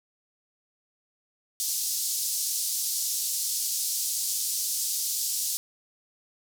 pink band-pass noise, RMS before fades -29 dBFS, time 1.6-5.57 s, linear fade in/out 0 ms, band 5000 to 15000 Hz, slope 24 dB/octave, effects none

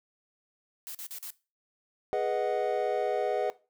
blue noise bursts, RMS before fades -40 dBFS, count 4, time 0.87-1.304 s, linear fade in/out 0 ms, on 77 ms, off 42 ms
triangle chord, G# minor seventh, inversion none, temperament equal with one note detuned, 415.3 / 491 / 622.3 / 740 Hz, G#4 / B4 / D#5 / F#5, 0 / -10 / 0 / 0 cents, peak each -30 dBFS, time 2.13-3.5 s, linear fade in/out 0 ms
effects noise-tail reverb RT60 0.3 s tail -19 dB re dry

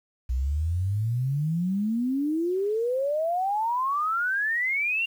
sine exponential sweep, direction up, 60.3 to 2812 Hz, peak -23 dBFS, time 0.29-5.06 s, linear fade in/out 10 ms, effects 9-bit

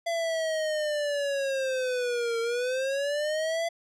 square linear two-way sweep, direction down then up, 678 to 457.3 to 678 Hz, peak -27 dBFS, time 0.06-3.69 s, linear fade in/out 10 ms, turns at 2.4 s, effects low-pass 8000 Hz 12 dB/octave

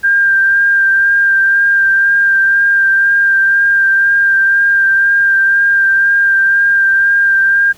sine tone with vibrato, 1592 Hz, G6, 26 cents sharp, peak -7 dBFS, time 0.03-7.73 s, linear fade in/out 20 ms, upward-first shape sine, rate 2 Hz, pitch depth 16 cents each way, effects pink hiss -43 dBFS RMS until 7.77 s

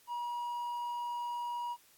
triangle tone, 959 Hz, A#5, 49 cents sharp, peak -33 dBFS, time 0.07-1.77 s, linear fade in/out 50 ms, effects white hiss -64 dBFS RMS until 1.97 s + AAC 64 kbps

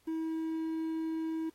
triangle tone with quantisation, 321.9 Hz, E4, 41 cents flat, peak -30 dBFS, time 0.07-1.5 s, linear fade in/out 10 ms, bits 10, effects pink hiss -69 dBFS RMS until 1.54 s + AAC 48 kbps

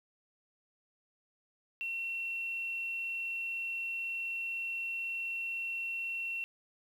sine tone with quantisation, 2719 Hz, F7, 47 cents flat, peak -34 dBFS, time 1.81-6.44 s, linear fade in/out 0 ms, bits 10, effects none

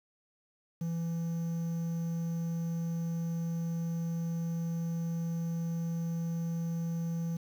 triangle tone with quantisation, 166.9 Hz, E3, 22 cents sharp, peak -29 dBFS, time 0.81-7.37 s, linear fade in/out 5 ms, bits 9, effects none

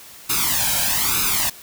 white noise with flanger, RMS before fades -20 dBFS, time 0.29-1.5 s, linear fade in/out 10 ms, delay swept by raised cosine 0.78 to 1.29 ms, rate 1.1 Hz, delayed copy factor +0.85, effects white hiss -42 dBFS RMS until 1.62 s

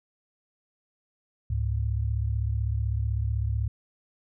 sine tone pair together, 70.11 / 106 Hz, C#2 / G#2, +20 / +36 cents, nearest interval perfect fifth, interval 716 cents, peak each -27 / -27 dBFS, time 1.5-3.68 s, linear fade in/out 5 ms, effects none

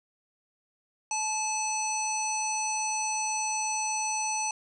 harmonic tone with a mistuned harmonic, 866 Hz, A5, 28 cents flat, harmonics 1 / 3 / 5 / 7 / 9 / 10, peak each -31 / -36 / -42 / -31 / -43 / -43 dBFS, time 1.11-4.51 s, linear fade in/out 2 ms, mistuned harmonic 7, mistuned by -17 cents, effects none

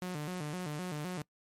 sawtooth tone with vibrato, 164.81 Hz, E3, in tune, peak -32 dBFS, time 0.02-1.22 s, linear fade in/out 0 ms, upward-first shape square, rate 3.9 Hz, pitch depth 170 cents each way, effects noise-tail reverb RT60 0.1 s tail -22 dB re dry + MP3 64 kbps

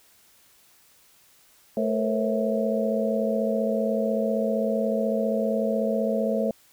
sine tone cluster, 218.6 / 450.6 / 486.4 / 541 / 655 Hz, A3 / A4 / B4 / C#5 / E5, -11 / +41 / -26 / -42 / -11 cents, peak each -26 / -30 / -33 / -27 / -29 dBFS, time 1.77-6.51 s, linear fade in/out 2 ms, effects white hiss -58 dBFS RMS until 6.72 s

